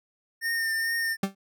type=tone with vibrato; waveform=square; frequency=1819 Hz; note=A#6; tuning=43 cents flat; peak=-26 dBFS; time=0.41-1.17 s; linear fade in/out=50 ms; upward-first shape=triangle; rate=2.3 Hz; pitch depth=27 cents each way
type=tone with exponential decay; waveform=40% pulse; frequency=195.1 Hz; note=G3; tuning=8 cents flat; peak=-19 dBFS; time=1.23-1.35 s; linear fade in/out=5 ms; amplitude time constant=24 ms
effects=none